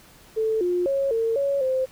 sine tone with pitch steps, 440.8 / 355.6 / 549 / 453.5 / 558 / 521 Hz, A4 / F4 / C#5 / A#4 / C#5 / C5, +3 / +31 / -17 / -48 / +11 / -7 cents, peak -20 dBFS, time 0.36-1.86 s, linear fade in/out 20 ms, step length 250 ms, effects pink hiss -51 dBFS RMS until 1.91 s

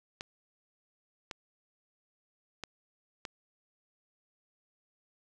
clicks, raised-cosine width 0.2 ms, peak -21 dBFS, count 4, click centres 0.209 / 1.312 / 2.637 / 3.252 s, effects none

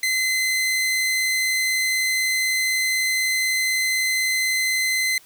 sawtooth tone, 2052 Hz, C7, 34 cents flat, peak -16 dBFS, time 0.03-5.18 s, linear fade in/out 2 ms, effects white hiss -51 dBFS RMS until 5.25 s

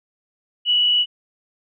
sine tone with frequency modulation, 2937 Hz, F#7, 13 cents flat, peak -14 dBFS, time 0.65-1.06 s, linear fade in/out 50 ms, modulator 39.7 Hz, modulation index 1.3, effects none

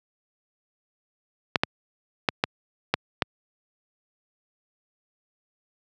clicks, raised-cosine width 0.3 ms, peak -3 dBFS, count 6, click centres 1.558 / 1.635 / 2.288 / 2.439 / 2.94 / 3.222 s, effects high-pass 100 Hz 12 dB/octave

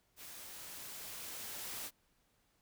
white noise with level ramp, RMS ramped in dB -51 to -43 dBFS, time 0.16-1.91 s, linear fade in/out 50 ms, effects pink hiss -75 dBFS RMS until 2.61 s

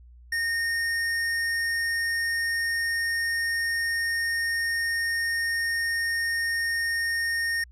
square tone, 1841 Hz, A#6, 22 cents flat, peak -25 dBFS, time 0.32-7.64 s, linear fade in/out 5 ms, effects added 60 Hz sine -47 dBFS peak until 7.71 s + low-pass 11000 Hz 12 dB/octave

